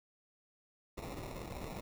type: noise with sample-and-hold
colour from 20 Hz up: pink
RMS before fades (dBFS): -44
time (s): 0.97-1.81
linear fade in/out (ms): 10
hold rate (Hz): 1575
effects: none